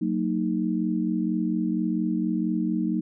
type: chord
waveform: sine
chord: D# minor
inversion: first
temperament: equal with one note detuned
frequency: 185 / 229.3 / 311.1 Hz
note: F#3 / A#3 / D#4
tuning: 0 / -28 / 0 cents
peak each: -27 dBFS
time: 0.01-3.01 s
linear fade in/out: 10 ms
effects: none